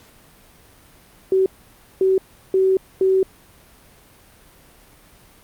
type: tone bursts at uneven times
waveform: sine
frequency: 380 Hz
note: F#4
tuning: 46 cents sharp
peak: -13 dBFS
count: 4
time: 1.32-1.46 / 2.01-2.18 / 2.54-2.77 / 3.01-3.23 s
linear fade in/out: 2 ms
effects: pink hiss -50 dBFS RMS until 5.43 s + Opus 48 kbps